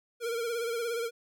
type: tone with vibrato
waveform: square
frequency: 466.2 Hz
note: A#4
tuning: in tune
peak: -31 dBFS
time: 0.2-1.11 s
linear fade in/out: 50 ms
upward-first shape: sine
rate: 17 Hz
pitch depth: 53 cents each way
effects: none